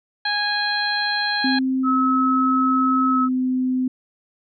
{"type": "harmonic tone", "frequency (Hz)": 826, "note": "G#5", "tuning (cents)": -10, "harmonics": [1, 2, 3, 4, 5], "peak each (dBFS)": [-26, -23, -34, -32, -24], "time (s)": [0.25, 1.59], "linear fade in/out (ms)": 5}
{"type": "tone with pitch glide", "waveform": "sine", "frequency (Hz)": [261.6, 256.1], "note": ["C4", "C4"], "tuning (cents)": [0, -37], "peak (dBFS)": -18, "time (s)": [1.44, 3.88], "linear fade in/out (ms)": 5, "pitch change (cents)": -37, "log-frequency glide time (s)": [3.1, 3.22]}
{"type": "tone", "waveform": "sine", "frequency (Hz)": 1291, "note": "E6", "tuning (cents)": -37, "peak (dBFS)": -18, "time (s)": [1.83, 3.29], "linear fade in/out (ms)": 50}
{"effects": []}